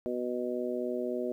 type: harmonic tone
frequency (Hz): 123.47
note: B2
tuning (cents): 0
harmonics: 2 / 3 / 4 / 5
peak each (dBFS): -36 / -34 / -37 / -37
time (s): 0.06-1.32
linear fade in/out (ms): 0
effects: 11-bit